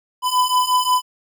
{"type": "beating tone pair", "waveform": "square", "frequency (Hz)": [1000, 1005.6], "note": ["B5", "B5"], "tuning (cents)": [21, 31], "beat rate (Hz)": 5.6, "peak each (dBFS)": [-20, -18], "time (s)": [0.22, 1.02], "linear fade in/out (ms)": 50, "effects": []}